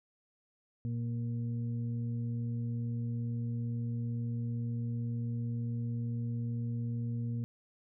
harmonic tone, 117.8 Hz, A#2, 19 cents sharp, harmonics 1 / 2 / 4, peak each -33 / -39 / -54 dBFS, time 0.85-7.44 s, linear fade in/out 0 ms, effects none

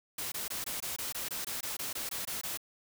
white noise bursts, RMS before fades -37 dBFS, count 15, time 0.18-2.574 s, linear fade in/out 5 ms, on 140 ms, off 21 ms, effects none

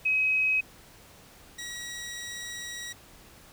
sine / 15% pulse tone pair in turn, 2541 / 1915.2 Hz, D#7 / A#6, +36 / +46 cents, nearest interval perfect fourth, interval 490 cents, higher first, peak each -22 / -30 dBFS, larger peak first, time 0.05-0.61 / 1.58-2.93 s, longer second, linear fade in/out 10 ms, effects pink hiss -53 dBFS RMS until 3.52 s

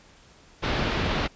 pink low-pass noise, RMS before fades -26 dBFS, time 0.62-1.28 s, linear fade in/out 20 ms, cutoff 4100 Hz, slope 24 dB/octave, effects pink hiss -54 dBFS RMS until 1.35 s + resampled to 16000 Hz

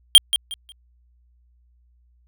square tone with echo, 3202 Hz, G7, 36 cents sharp, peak -5 dBFS, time 0.15-0.18 s, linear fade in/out 0 ms, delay 180 ms, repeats 3, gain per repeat -12 dB, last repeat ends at 0.72 s, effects added 60 Hz sine -56 dBFS peak until 2.27 s

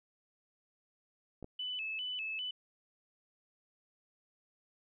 clicks, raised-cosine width 2 ms, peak -33 / -32 dBFS, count 2, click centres 1.427 / 1.444 s
sine tone with vibrato, 2794 Hz, F7, in tune, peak -36 dBFS, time 1.59-2.51 s, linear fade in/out 5 ms, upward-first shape square, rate 2.5 Hz, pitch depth 120 cents each way
effects none

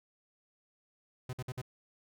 45% pulse tone bursts, 126.9 Hz, B2, 47 cents sharp, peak -36 dBFS, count 4, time 1.29-1.616 s, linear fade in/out 5 ms, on 41 ms, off 54 ms, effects none

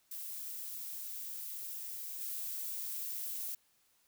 violet noise with level steps, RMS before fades -43 / -40 dBFS, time 0.11-3.55 s, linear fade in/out 5 ms, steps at 2.21 s, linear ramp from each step 2 ms, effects white hiss -72 dBFS RMS until 4.07 s

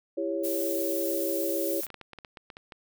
sine chord, C# diminished, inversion first, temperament just, 332.6 / 399.1 / 554.4 Hz, E4 / G4 / C#5, +16 / +31 / 0 cents, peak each -31 / -33 / -31 dBFS, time 0.17-1.81 s, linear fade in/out 10 ms
violet noise, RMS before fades -34 dBFS, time 0.43-1.87 s, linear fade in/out 20 ms
clicks, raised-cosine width 0.3 ms, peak -27 dBFS, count 12, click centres 1.834 / 1.867 / 1.903 / 1.943 / 2.013 / 2.133 / 2.187 / 2.248 / 2.372 / 2.502 / 2.569 / 2.722 s
effects none

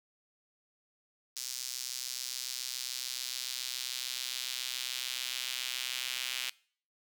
square tone with high-pass filter sweep, 63.5 Hz, B1, 49 cents sharp, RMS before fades -38 dBFS, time 1.36-6.5 s, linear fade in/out 5 ms, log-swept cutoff 5400 to 2900 Hz, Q 1.7, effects noise-tail reverb RT60 0.5 s tail -23 dB re dry

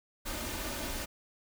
pink noise with comb filter, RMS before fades -37 dBFS, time 0.25-1.06 s, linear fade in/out 20 ms, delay 3.3 ms, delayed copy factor +0.6, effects none

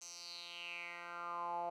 10% pulse tone with band-pass filter sweep, 172.9 Hz, F3, 17 cents flat, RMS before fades -45 dBFS, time 0.01-1.7 s, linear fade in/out 10 ms, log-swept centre 6500 to 720 Hz, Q 5.2, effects none

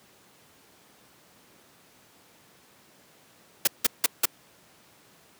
white noise bursts, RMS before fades -20 dBFS, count 4, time 3.65-4.256 s, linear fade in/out 5 ms, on 24 ms, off 170 ms, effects pink hiss -57 dBFS RMS until 5.39 s + high-pass 150 Hz 12 dB/octave

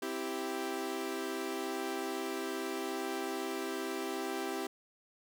sawtooth chord, C major, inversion none, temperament equal, 261.6 / 329.6 / 392 Hz, C4 / E4 / G4, 0 / 0 / 0 cents, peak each -38 / -36 / -34 dBFS, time 0.02-4.67 s, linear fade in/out 5 ms, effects none

